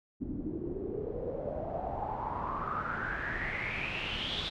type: noise with low-pass filter sweep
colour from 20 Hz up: pink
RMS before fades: -36 dBFS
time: 0.2-4.5 s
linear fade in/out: 20 ms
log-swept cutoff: 260 to 3700 Hz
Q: 8.1
effects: none